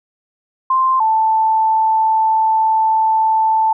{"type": "tone pair in turn", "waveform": "sine", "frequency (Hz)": [1046.5, 881.7], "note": ["C6", "A5"], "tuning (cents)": [0, 3], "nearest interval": "minor third", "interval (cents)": 297, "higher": "first", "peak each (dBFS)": -11, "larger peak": "neither", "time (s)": [[0.7, 1], [1, 3.73]], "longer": "second", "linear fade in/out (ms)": 5, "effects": []}